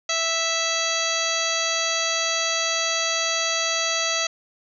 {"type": "harmonic tone", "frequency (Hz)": 658, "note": "E5", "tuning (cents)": -3, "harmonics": [1, 2, 3, 4, 5, 6, 7, 9, 10], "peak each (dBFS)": [-30, -30, -30, -30, -30, -30, -30, -30, -30], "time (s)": [0.09, 4.27], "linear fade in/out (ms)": 5, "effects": []}